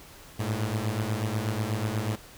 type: beating tone pair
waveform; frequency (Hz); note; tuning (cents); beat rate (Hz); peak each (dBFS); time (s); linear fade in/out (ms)
sawtooth; 104.3 / 112.5; G#2 / A2; +8 / +39; 8.2; -26; 0.39-2.16; 10
effects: pink hiss -49 dBFS RMS until 2.37 s